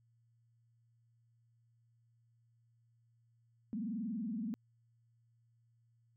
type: tone with frequency modulation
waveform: sine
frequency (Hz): 220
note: A3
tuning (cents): 0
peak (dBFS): -36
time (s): 3.73-4.54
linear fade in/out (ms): 0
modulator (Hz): 21.1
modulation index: 1.3
effects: added 116 Hz sine -69 dBFS peak until 6.16 s